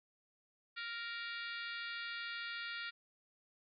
harmonic tone with a mistuned harmonic, 466.5 Hz, A#4, 1 cent sharp, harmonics 3 / 4 / 5 / 6 / 7 / 8 / 9 / 10, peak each -45 / -47 / -49 / -51 / -52 / -53 / -54 / -55 dBFS, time 0.76-2.91 s, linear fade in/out 20 ms, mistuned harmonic 7, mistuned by +59 cents, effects none

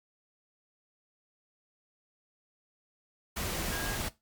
sine tone in noise, 1632 Hz, G#6, 31 cents flat, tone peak -39 dBFS, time 3.71-3.96 s, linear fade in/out 10 ms, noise pink, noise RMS -34 dBFS, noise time 3.36-4.09 s, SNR -8 dB, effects noise-tail reverb RT60 0.2 s tail -17 dB re dry + MP3 96 kbps

